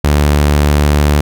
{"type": "tone", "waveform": "sawtooth", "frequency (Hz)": 73.42, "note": "D2", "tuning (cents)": 0, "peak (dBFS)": -4, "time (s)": [0.04, 1.21], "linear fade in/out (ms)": 5, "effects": []}